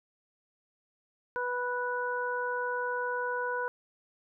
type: harmonic tone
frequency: 492.5 Hz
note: B4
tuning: 5 cents flat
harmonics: 1 / 2 / 3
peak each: -34 / -34 / -34 dBFS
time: 1.36-3.68 s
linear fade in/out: 0 ms
effects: none